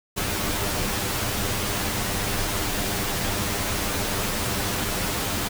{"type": "noise with comb filter", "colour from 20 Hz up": "pink", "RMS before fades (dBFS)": -26, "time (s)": [0.16, 5.49], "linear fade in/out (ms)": 20, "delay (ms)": 10, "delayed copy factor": 0.55, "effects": []}